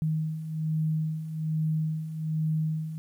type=beating tone pair; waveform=sine; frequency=156.1 / 157.3 Hz; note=D#3 / D#3; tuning=+6 / +19 cents; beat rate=1.2 Hz; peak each=-33 / -27 dBFS; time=0.02-2.98 s; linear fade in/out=0 ms; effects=10-bit